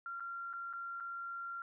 sine tone with dropouts, 1379 Hz, F6, 22 cents flat, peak -40 dBFS, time 0.06-1.62 s, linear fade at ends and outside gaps 1 ms, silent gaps 0.198-0.205 / 0.53-0.536 / 0.729-0.735 / 1.001-1.006 s, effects none

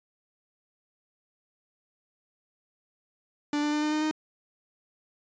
45% pulse tone with pitch steps, 293.7 / 296.8 / 299.9 / 303 / 306.2 / 309.4 Hz, D4 / D4 / D4 / D#4 / D#4 / D#4, 0 / +18 / +36 / -46 / -28 / -10 cents, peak -25 dBFS, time 3.53-4.112 s, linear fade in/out 2 ms, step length 97 ms, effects resampled to 16000 Hz

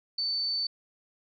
sine tone, 4528 Hz, C#8, 36 cents sharp, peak -27 dBFS, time 0.18-0.67 s, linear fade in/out 5 ms, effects none

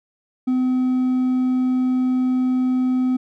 triangle tone with hard clipping, 255 Hz, C4, 44 cents flat, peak -17 dBFS, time 0.47-3.17 s, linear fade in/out 10 ms, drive 5 dB, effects none

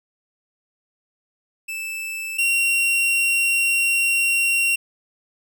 45% pulse tone pair in turn, 2637 / 2746 Hz, E7 / F7, 0 / -30 cents, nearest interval minor second, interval 70 cents, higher second, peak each -27 / -17 dBFS, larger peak second, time 1.68-2.38 / 2.38-4.76 s, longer second, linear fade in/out 10 ms, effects none

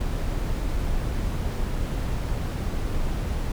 brown noise with ADSR envelope, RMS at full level -22 dBFS, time 0-3.52 s, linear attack 14 ms, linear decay 4 ms, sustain -4 dB, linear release 4 ms, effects none

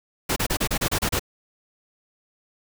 pink noise bursts, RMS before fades -23 dBFS, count 9, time 0.29-1.195 s, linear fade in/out 10 ms, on 73 ms, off 31 ms, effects none

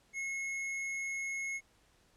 sine tone with tanh clipping, 2173 Hz, C#7, 35 cents flat, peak -37 dBFS, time 0.13-1.61 s, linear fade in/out 50 ms, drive 13 dB, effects pink hiss -68 dBFS RMS until 2.16 s + low-pass 10000 Hz 12 dB/octave

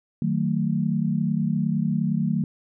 sine chord, D# diminished, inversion none, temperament just, 155.56 / 186.68 / 224 Hz, D#3 / F#3 / A3, 0 / +16 / +31 cents, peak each -25 dBFS, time 0.22-2.44 s, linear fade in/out 2 ms, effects none

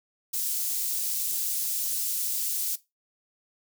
white high-pass noise, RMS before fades -29 dBFS, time 0.33-2.76 s, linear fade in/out 10 ms, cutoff 6100 Hz, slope 12 dB/octave, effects noise-tail reverb RT60 0.2 s tail -17 dB re dry

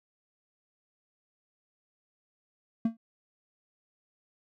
triangle tone with exponential decay, 226.9 Hz, A#3, 47 cents flat, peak -18 dBFS, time 2.85-2.97 s, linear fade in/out 5 ms, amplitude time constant 24 ms, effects none

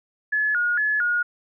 sine tone with vibrato, 1568 Hz, G6, in tune, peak -19 dBFS, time 0.32-1.23 s, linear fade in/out 10 ms, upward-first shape square, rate 2.2 Hz, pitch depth 150 cents each way, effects none

